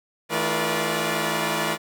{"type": "tone cluster", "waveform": "10% pulse", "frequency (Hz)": [160.6, 217.9, 347.4, 481.3, 583], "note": ["E3", "A3", "F4", "B4", "D5"], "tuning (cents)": [-45, -17, -9, -45, -13], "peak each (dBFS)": -21, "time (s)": [0.29, 1.78], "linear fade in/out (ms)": 50, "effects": []}